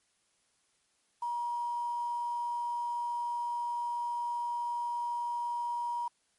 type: tone with quantisation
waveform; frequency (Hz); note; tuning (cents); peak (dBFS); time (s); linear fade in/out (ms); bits
sine; 954; A#5; +40; -31; 1.22-6.08; 5; 9
effects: white hiss -73 dBFS RMS until 6.38 s + MP3 48 kbps